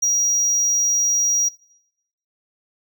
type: tone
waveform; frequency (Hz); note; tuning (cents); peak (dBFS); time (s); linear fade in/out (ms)
triangle; 5740; F8; +47; -14; 0.02-1.49; 10
effects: noise-tail reverb RT60 0.9 s tail -24 dB re dry